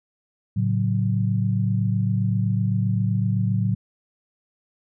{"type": "chord", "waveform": "sine", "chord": "F# minor", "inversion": "first", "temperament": "just", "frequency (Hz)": [111, 138.75, 185], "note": ["A2", "C#3", "F#3"], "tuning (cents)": [16, 2, 0], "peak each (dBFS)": [-21, -27, -24], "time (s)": [0.56, 3.75], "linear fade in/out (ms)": 10, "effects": []}